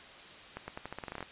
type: accelerating click train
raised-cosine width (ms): 0.5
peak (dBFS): -24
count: 13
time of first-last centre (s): 0.57-1.227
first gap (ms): 110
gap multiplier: 0.86
effects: white hiss -50 dBFS RMS until 1.31 s + resampled to 8000 Hz